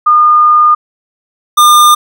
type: tone pair in turn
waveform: sine / square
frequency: 1217 / 1205.1 Hz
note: D#6 / D6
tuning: -39 / +44 cents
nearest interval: unison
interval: 17 cents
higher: first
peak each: -3 dBFS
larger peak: neither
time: 0.06-0.75 / 1.57-1.95 s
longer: first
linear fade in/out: 10 ms
effects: none